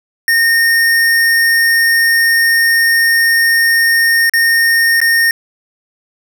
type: tone with dropouts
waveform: square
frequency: 1838 Hz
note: A#6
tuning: 25 cents flat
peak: -9 dBFS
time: 0.28-5.31 s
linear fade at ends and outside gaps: 1 ms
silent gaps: 4.296-4.336 / 5.003-5.015 s
effects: none